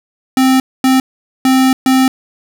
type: tone bursts at uneven times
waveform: square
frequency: 261.6 Hz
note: C4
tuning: in tune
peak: -8 dBFS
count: 4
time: 0.37-0.6 / 0.84-1 / 1.45-1.73 / 1.86-2.08 s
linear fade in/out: 2 ms
effects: none